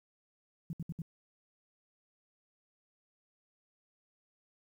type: tone bursts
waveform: sine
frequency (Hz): 164.81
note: E3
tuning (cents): 0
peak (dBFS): -35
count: 4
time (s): 0.7-1.019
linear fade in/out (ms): 2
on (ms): 31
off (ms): 65
effects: 11-bit